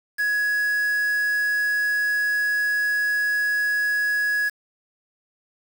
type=tone with quantisation; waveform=triangle; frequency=1676 Hz; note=G#6; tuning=15 cents sharp; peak=-18 dBFS; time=0.18-4.5 s; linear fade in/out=20 ms; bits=6; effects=none